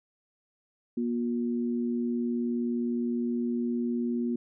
sine tone pair together, 239.1 / 358.5 Hz, A#3 / F4, +44 / +45 cents, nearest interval perfect fifth, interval 701 cents, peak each -27 / -34 dBFS, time 0.97-4.36 s, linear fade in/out 5 ms, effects none

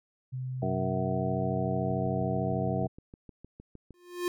sine tone, 128.6 Hz, C3, 30 cents flat, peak -32 dBFS, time 0.32-2.88 s, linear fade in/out 20 ms
harmonic tone, 93.4 Hz, F#2, 17 cents sharp, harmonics 1 / 2 / 3 / 4 / 5 / 7 / 8, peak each -39 / -33 / -37 / -38 / -36 / -34 / -37 dBFS, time 0.62-2.87 s, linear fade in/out 5 ms
click train, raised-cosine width 3 ms, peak -33 dBFS, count 14, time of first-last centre 1.91-3.907 s, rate 6.51 Hz
square tone with exponential growth, 353.8 Hz, F4, 23 cents sharp, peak -26 dBFS, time 3.94-4.28 s, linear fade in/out 1 ms, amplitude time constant 73 ms
effects none

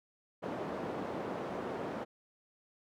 white band-pass noise, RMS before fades -39 dBFS, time 0.42-2.05 s, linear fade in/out 20 ms, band 170 to 630 Hz, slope 12 dB/octave, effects none

